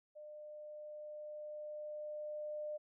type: tone with level ramp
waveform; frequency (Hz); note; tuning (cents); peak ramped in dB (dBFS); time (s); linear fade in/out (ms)
sine; 602; D5; +43; -49 to -39; 0.15-2.78; 20
effects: none